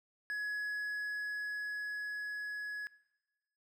triangle tone with level ramp, 1684 Hz, G#6, 24 cents sharp, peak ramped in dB -33 to -37 dBFS, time 0.3-2.87 s, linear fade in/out 0 ms, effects noise-tail reverb RT60 1.0 s tail -20 dB re dry

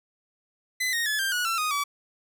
sawtooth tone with pitch steps, 2017 / 1860.3 / 1715.8 / 1582.5 / 1459.6 / 1346.2 / 1241.6 / 1145.2 Hz, B6 / A#6 / A6 / G6 / F#6 / E6 / D#6 / D6, +36 / -4 / -44 / +16 / -24 / +36 / -4 / -44 cents, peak -21 dBFS, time 0.8-1.84 s, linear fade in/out 10 ms, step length 130 ms, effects none

